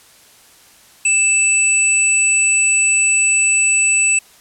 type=tone pair together; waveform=sine; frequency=2637 / 7902 Hz; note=E7 / B8; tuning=0 / 0 cents; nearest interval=octave + perfect fifth; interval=1900 cents; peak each=-14 dBFS; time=1.05-4.19 s; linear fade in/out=5 ms; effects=white hiss -47 dBFS RMS until 4.4 s + low-pass 12000 Hz 12 dB/octave